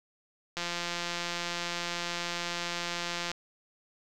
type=click train; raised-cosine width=0.2 ms; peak=-16 dBFS; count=476; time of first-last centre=0.57-3.316 s; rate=173 Hz; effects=none